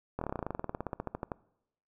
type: slowing click train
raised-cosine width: 1 ms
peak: -20 dBFS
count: 24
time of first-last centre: 0.19-1.318 s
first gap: 24 ms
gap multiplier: 1.06
effects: noise-tail reverb RT60 0.8 s tail -22 dB re dry